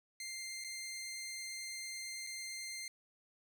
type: tone with dropouts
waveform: 15% pulse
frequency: 2097 Hz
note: C7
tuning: 3 cents sharp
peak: -36 dBFS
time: 0.2-2.88 s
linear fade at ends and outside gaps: 2 ms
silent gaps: 0.64-0.645 / 2.267-2.27 s
effects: none